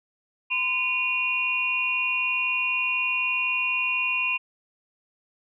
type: tone cluster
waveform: sine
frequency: 1021 / 2458 / 2762 Hz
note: C6 / D#7 / F7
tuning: -43 / -22 / -20 cents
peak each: -33 / -25 / -26 dBFS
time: 0.5-4.38 s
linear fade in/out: 20 ms
effects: none